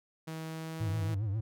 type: tone with pitch glide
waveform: sawtooth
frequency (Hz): 160.1 to 161.96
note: D#3 to E3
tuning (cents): +50 to -30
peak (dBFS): -34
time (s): 0.27-1.15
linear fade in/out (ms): 10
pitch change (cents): +20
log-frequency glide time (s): 0.46-0.97
type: tone with vibrato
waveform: triangle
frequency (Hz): 103.83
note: G#2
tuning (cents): 0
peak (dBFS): -28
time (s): 0.8-1.41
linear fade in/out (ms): 10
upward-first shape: triangle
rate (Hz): 7.4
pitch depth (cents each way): 170
effects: none